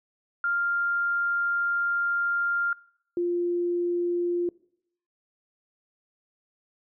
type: tone pair in turn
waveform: sine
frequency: 1396.9 / 349.2 Hz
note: F6 / F4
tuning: 0 / 0 cents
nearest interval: 2 octaves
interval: 2400 cents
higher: first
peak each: -23 dBFS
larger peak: neither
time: 0.44-2.73 / 3.17-4.49 s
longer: first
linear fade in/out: 2 ms
effects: noise-tail reverb RT60 0.7 s tail -23 dB re dry